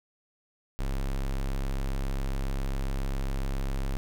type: tone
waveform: square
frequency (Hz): 33.67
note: C#1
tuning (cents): -50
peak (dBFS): -28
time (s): 0.79-3.97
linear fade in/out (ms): 0
effects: none